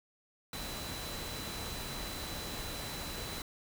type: tone in noise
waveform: sine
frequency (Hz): 3991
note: B7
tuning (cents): +17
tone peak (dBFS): -46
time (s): 0.53-3.42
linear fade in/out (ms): 2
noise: pink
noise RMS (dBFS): -41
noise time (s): 0.53-3.42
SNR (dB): -8
effects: none